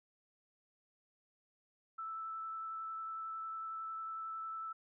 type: tone with vibrato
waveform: sine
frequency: 1318.5 Hz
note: E6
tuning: in tune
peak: -40 dBFS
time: 1.98-4.73 s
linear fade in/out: 10 ms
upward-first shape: triangle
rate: 11 Hz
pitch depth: 11 cents each way
effects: none